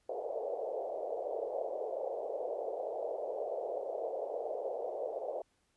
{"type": "band-pass noise", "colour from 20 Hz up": "pink", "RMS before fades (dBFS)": -38, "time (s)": [0.09, 5.42], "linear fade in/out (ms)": 5, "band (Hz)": [440, 700], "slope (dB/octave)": 48, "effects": ["pink hiss -75 dBFS RMS until 5.76 s", "resampled to 24000 Hz"]}